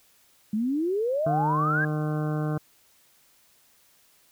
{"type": "exponential sweep", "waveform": "sine", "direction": "up", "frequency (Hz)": [204.3, 1661.2], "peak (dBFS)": -23, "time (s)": [0.53, 1.85], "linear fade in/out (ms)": 5}
{"type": "harmonic tone", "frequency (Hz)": 152.4, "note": "D#3", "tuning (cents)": -36, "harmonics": [1, 2, 3, 4, 5, 7, 8, 9, 10], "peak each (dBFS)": [-26, -32, -36, -38, -40, -43, -44, -45, -46], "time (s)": [1.26, 2.58], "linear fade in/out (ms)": 5}
{"effects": ["white hiss -61 dBFS RMS until 4.31 s"]}